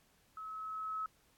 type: tone with level ramp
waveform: sine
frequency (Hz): 1289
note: E6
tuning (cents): -39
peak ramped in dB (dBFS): -43 to -35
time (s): 0.37-1.06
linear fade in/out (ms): 2
effects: pink hiss -70 dBFS RMS until 1.37 s + AAC 64 kbps